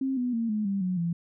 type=tone with pitch steps; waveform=sine; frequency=266.6 / 247.3 / 229.4 / 212.8 / 197.43 / 183.15 / 169.9 Hz; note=C4 / B3 / A#3 / G#3 / G3 / F#3 / F3; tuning=+33 / +3 / -28 / +42 / +13 / -17 / -47 cents; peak=-25 dBFS; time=0.01-1.13 s; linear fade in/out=5 ms; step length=160 ms; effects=none